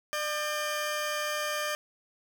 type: tone pair together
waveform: 15% pulse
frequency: 600.4 / 1588 Hz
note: D5 / G6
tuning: +38 / +22 cents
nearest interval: octave + perfect fourth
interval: 1684 cents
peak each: -24 / -30 dBFS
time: 0.13-1.75 s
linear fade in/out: 0 ms
effects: none